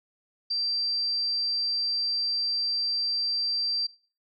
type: tone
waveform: sine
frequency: 4700 Hz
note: D8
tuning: 1 cent sharp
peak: -25 dBFS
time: 0.5-3.87 s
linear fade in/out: 10 ms
effects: noise-tail reverb RT60 0.4 s tail -20 dB re dry